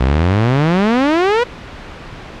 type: exponential sweep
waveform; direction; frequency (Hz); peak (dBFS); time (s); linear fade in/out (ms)
sawtooth; up; 60.3 to 500; -7; 0-1.44; 10
effects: pink hiss -32 dBFS RMS until 2.4 s + low-pass 3000 Hz 12 dB/octave